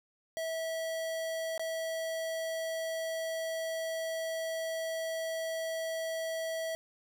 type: tone with dropouts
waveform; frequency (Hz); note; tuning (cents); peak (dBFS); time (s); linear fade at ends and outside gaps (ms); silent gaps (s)
square; 650; E5; -24; -34; 0.37-6.75; 0; 1.578-1.595
effects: none